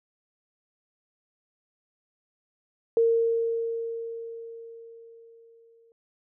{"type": "tone with exponential decay", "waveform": "sine", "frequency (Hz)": 459.4, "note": "A#4", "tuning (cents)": -25, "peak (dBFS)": -17, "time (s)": [2.97, 5.92], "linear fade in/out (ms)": 1, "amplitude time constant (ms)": 640, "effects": []}